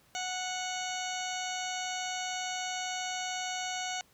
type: harmonic tone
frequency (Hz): 737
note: F#5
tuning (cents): -7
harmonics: 1 / 2 / 3 / 4 / 5 / 6 / 8 / 9 / 10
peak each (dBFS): -37 / -42 / -42 / -41 / -46 / -46 / -43 / -44 / -49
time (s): 0.15-4.01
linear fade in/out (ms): 0
effects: pink hiss -64 dBFS RMS until 4.13 s + high-pass 60 Hz 12 dB/octave